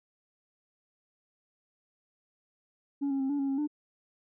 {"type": "tone with pitch steps", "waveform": "sine", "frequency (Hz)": [281.1, 272.9, 267.3, 286.6, 274.9, 271.5, 297.3], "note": ["C#4", "C#4", "C4", "D4", "C#4", "C#4", "D4"], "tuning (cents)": [24, -27, 37, -42, -14, -36, 21], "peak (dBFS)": -25, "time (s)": [3.01, 3.675], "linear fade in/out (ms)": 20, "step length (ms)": 95, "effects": ["tanh soft clip ceiling -26 dBFS"]}